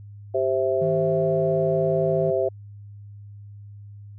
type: chord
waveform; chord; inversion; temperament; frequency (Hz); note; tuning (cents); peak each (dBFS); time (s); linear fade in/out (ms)
sine; C major; second; equal with one note detuned; 392 / 525.4 / 659.3; G4 / C5 / E5; 0 / +7 / 0; -24; 0.34-2.49; 10
type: tone with pitch glide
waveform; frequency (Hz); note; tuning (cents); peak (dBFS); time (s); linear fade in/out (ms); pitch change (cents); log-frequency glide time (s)
triangle; 159.4 to 157.93; D#3 to D#3; +42 to +26; -24; 0.81-2.31; 10; -16; 1.07-1.38
effects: added 102 Hz sine -39 dBFS peak until 4.18 s